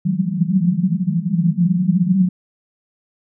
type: band-pass noise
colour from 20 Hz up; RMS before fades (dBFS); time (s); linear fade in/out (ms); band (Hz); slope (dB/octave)
pink; -17; 0.05-2.29; 5; 170 to 190; 96
effects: none